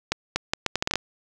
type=accelerating click train; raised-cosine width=0.2 ms; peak=-5 dBFS; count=10; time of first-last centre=0.12-0.957 s; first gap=240 ms; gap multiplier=0.73; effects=none